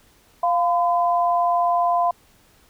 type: tone pair together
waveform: sine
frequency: 698.5 / 1013.7 Hz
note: F5 / B5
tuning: 0 / +45 cents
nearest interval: tritone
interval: 645 cents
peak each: -18 / -21 dBFS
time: 0.43-2.11 s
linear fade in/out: 5 ms
effects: pink hiss -56 dBFS RMS until 2.69 s